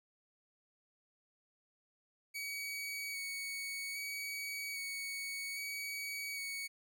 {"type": "tone with vibrato", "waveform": "sawtooth", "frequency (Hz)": 2246, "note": "C#7", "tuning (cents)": 22, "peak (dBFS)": -36, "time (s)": [2.34, 6.68], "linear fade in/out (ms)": 20, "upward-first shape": "square", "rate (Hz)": 0.62, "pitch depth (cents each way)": 13, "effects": []}